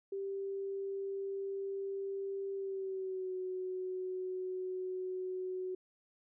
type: tone with pitch glide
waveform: sine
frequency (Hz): 392.2 to 370.4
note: G4 to F#4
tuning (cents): +1 to +2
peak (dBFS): -36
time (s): 0.12-5.75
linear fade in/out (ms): 5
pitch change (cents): -99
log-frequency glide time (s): 2.54-3.34
effects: none